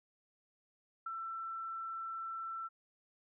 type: tone with ADSR envelope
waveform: sine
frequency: 1338 Hz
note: E6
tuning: 25 cents sharp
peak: -36 dBFS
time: 1.06-2.69 s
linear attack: 6 ms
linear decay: 20 ms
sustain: -3 dB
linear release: 28 ms
effects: none